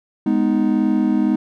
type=chord; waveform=triangle; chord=G# minor; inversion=none; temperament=just; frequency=207.7 / 249.2 / 311.5 Hz; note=G#3 / B3 / D#4; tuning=0 / +16 / +2 cents; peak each=-17 dBFS; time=0.26-1.36 s; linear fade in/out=5 ms; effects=none